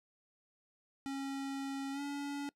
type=tone with pitch glide; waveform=square; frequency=273.5 to 284.3 Hz; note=C#4 to C#4; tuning=-23 to +44 cents; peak=-38 dBFS; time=1.06-2.49 s; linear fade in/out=0 ms; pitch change=+67 cents; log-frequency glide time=1.92-2.01 s; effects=noise-tail reverb RT60 0.1 s tail -23 dB re dry + low-pass 10000 Hz 12 dB/octave